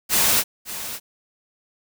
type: noise with echo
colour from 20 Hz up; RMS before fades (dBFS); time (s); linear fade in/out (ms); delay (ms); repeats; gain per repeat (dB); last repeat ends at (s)
white; -18; 0.09-0.44; 50; 560; 1; -13; 1
effects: none